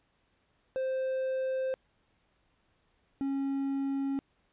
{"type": "tone pair in turn", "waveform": "triangle", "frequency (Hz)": [523.3, 274.1], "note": ["C5", "C#4"], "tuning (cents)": [0, -19], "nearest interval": "major seventh", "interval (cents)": 1119, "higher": "first", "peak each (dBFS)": -27, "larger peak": "neither", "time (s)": [[0.76, 1.74], [3.21, 4.19]], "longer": "neither", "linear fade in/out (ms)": 0, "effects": ["pink hiss -72 dBFS RMS until 4.52 s", "resampled to 8000 Hz"]}